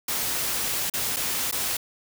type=noise with dropouts; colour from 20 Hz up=white; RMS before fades=-27 dBFS; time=0.08-1.77 s; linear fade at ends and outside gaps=5 ms; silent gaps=0.9-0.937 / 1.163-1.167 / 1.513-1.524 s; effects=none